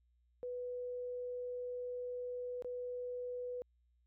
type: tone with dropouts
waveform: sine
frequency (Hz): 493.9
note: B4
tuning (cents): 0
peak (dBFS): -39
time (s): 0.43-3.62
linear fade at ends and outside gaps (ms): 0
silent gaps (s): 2.623-2.646
effects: added 60 Hz sine -70 dBFS peak until 4.06 s